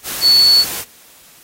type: tone in noise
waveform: sine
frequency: 4435 Hz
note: C#8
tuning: in tune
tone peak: -7 dBFS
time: 0.21-0.65 s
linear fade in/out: 50 ms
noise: white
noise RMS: -24 dBFS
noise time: 0.03-0.85 s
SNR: +14 dB
effects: white hiss -45 dBFS RMS until 1.43 s + AAC 48 kbps